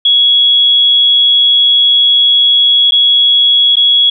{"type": "tone with dropouts", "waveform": "sine", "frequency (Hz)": 3344, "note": "G#7", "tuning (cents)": 11, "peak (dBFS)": -5, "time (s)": [0.05, 4.1], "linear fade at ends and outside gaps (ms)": 5, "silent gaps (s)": [[2.91, 2.92], [3.757, 3.767]], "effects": []}